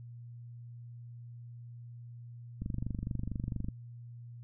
click train, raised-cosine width 5 ms, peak -23 dBFS, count 27, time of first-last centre 2.62-3.686 s, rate 24.4 Hz, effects noise-tail reverb RT60 0.1 s tail -26 dB re dry + added 119 Hz sine -45 dBFS peak until 4.43 s

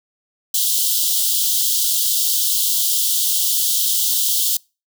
white high-pass noise, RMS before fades -18 dBFS, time 0.54-4.57 s, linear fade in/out 5 ms, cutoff 3000 Hz, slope 96 dB/octave, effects noise-tail reverb RT60 0.3 s tail -26 dB re dry

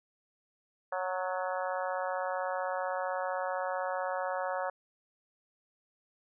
harmonic tone with a mistuned harmonic, 184.3 Hz, F#3, 7 cents flat, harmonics 3 / 4 / 5 / 6 / 7 / 8 / 9, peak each -35 / -37 / -39 / -41 / -42 / -43 / -44 dBFS, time 0.92-4.7 s, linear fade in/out 5 ms, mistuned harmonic 9, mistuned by +33 cents, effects none

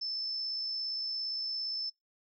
sine tone with amplitude modulation, 5274 Hz, E8, in tune, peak -32 dBFS, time 0.01-1.9 s, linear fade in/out 10 ms, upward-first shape sine, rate 57.4 Hz, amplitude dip 25%, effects noise-tail reverb RT60 0.2 s tail -25 dB re dry

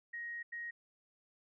sine tone bursts at uneven times, 1880 Hz, A#6, 14 cents sharp, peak -40 dBFS, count 2, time 0.13-0.43 / 0.52-0.71 s, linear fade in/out 10 ms, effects none

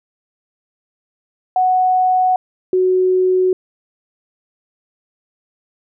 sine tone pair in turn, 740 / 370 Hz, F#5 / F#4, 0 / 0 cents, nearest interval octave, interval 1200 cents, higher first, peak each -11 dBFS, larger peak neither, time 1.56-2.36 / 2.73-3.53 s, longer neither, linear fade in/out 2 ms, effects none

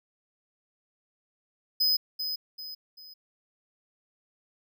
square tone with echo, 5030 Hz, D#8, 18 cents sharp, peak -22 dBFS, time 1.8-1.97 s, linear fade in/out 10 ms, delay 390 ms, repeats 3, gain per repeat -8 dB, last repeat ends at 3.14 s, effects none

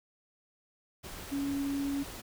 sine tone in noise, 279.7 Hz, C#4, 16 cents sharp, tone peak -30 dBFS, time 1.31-2.04 s, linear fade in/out 20 ms, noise pink, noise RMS -44 dBFS, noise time 1.03-2.22 s, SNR +11 dB, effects none

